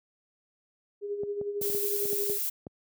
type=tone with tremolo; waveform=sine; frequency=408 Hz; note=G#4; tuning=31 cents flat; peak=-28 dBFS; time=1.01-2.39 s; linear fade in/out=50 ms; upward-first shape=sine; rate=11 Hz; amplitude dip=55%
type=clicks; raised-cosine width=2 ms; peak=-26 dBFS; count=9; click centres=1.234 / 1.413 / 1.614 / 1.699 / 1.748 / 2.054 / 2.13 / 2.298 / 2.668 s
type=noise; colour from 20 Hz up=violet; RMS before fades=-31 dBFS; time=1.61-2.5 s; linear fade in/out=10 ms
effects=high-pass 100 Hz 12 dB/octave